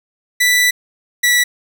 sawtooth tone pair in turn, 1975.5 / 1952.8 Hz, B6 / B6, 0 / -20 cents, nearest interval unison, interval 20 cents, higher first, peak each -7 dBFS, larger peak neither, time 0.4-0.71 / 1.23-1.44 s, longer first, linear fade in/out 10 ms, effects none

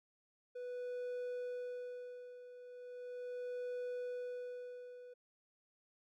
triangle tone with tremolo, 493.9 Hz, B4, in tune, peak -37 dBFS, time 0.55-5.14 s, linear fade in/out 10 ms, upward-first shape sine, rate 0.38 Hz, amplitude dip 75%, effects none

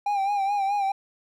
triangle tone with vibrato, 800 Hz, G5, 35 cents sharp, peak -20 dBFS, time 0.06-0.92 s, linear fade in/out 5 ms, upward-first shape sine, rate 4.7 Hz, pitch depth 57 cents each way, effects none

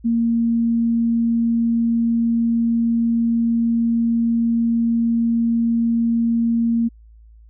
sine tone, 231.6 Hz, A#3, 11 cents flat, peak -15 dBFS, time 0.04-6.89 s, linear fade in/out 20 ms, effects added 55 Hz sine -43 dBFS peak until 7.49 s

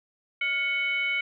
sine tone with frequency modulation, 2217 Hz, C#7, in tune, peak -24 dBFS, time 0.41-1.21 s, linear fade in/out 5 ms, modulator 800 Hz, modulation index 0.6, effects none

